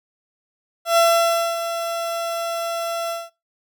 30% pulse tone with ADSR envelope, 674 Hz, E5, 38 cents sharp, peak -10 dBFS, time 0.85-3.3 s, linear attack 120 ms, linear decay 590 ms, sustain -11 dB, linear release 200 ms, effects noise-tail reverb RT60 0.2 s tail -17 dB re dry

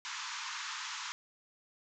pink band-pass noise, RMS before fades -41 dBFS, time 0.05-1.12 s, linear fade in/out 0 ms, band 900 to 7200 Hz, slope 96 dB/octave, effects none

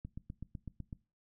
click train, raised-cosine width 5 ms, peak -30 dBFS, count 8, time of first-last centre 0.05-0.928 s, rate 7.97 Hz, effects noise-tail reverb RT60 0.3 s tail -20 dB re dry

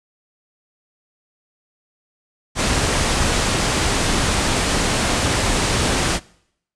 pink low-pass noise, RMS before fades -19 dBFS, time 2.55-6.2 s, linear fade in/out 50 ms, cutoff 9700 Hz, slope 48 dB/octave, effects noise-tail reverb RT60 0.7 s tail -23 dB re dry

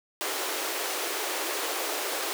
pink high-pass noise, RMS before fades -31 dBFS, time 0.21-2.33 s, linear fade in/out 0 ms, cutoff 330 Hz, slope 48 dB/octave, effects none

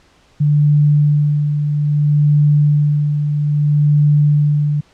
sine tone with tremolo, 147.6 Hz, D3, 9 cents sharp, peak -8 dBFS, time 0.4-4.81 s, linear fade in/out 10 ms, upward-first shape sine, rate 0.61 Hz, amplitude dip 50%, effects pink hiss -52 dBFS RMS until 4.93 s + low-pass 6000 Hz 12 dB/octave

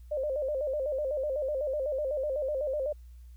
sine tone with vibrato, 563 Hz, C#5, 27 cents sharp, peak -28 dBFS, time 0.11-2.93 s, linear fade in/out 10 ms, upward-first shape square, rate 8 Hz, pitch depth 110 cents each way, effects added 60 Hz sine -46 dBFS peak until 3.36 s + white hiss -71 dBFS RMS until 3.36 s

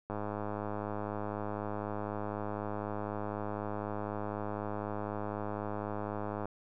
click train, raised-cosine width 1 ms, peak -23 dBFS, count 662, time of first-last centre 0.1-6.456 s, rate 104 Hz, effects none

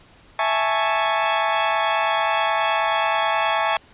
sawtooth chord, A major seventh, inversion second, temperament equal, 659.3 / 830.6 / 880 / 1108.7 Hz, E5 / G#5 / A5 / C#6, 0 / 0 / 0 / 0 cents, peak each -20 dBFS, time 0.39-3.77 s, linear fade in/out 2 ms, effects pink hiss -51 dBFS RMS until 3.93 s + resampled to 8000 Hz

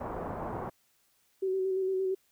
white low-pass noise, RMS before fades -37 dBFS, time 0-0.7 s, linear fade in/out 10 ms, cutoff 1000 Hz, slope 24 dB/octave
sine tone with vibrato, 379.1 Hz, F#4, 42 cents sharp, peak -27 dBFS, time 1.42-2.15 s, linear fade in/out 10 ms, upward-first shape square, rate 8.7 Hz, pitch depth 21 cents each way
effects white hiss -70 dBFS RMS until 2.31 s

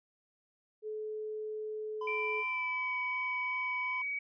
sine tone, 430 Hz, A4, 40 cents flat, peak -36 dBFS, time 0.82-2.44 s, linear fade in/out 50 ms
triangle tone with vibrato, 1010 Hz, B5, 39 cents sharp, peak -36 dBFS, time 2.01-4.02 s, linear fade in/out 5 ms, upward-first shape sine, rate 2.7 Hz, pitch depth 10 cents each way
sine tone with pitch glide, 2349 to 2265 Hz, D7 to C#7, 0 to +37 cents, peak -33 dBFS, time 2.07-4.19 s, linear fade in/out 5 ms, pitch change -63 cents, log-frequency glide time 2.45-2.9 s
effects resampled to 11025 Hz

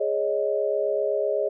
sine chord, Ab suspended fourth, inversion none, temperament equal, 415.3 / 554.4 / 622.3 Hz, Ab4 / Db5 / Eb5, 0 / 0 / 0 cents, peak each -26 dBFS, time 0-1.49 s, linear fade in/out 10 ms, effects none

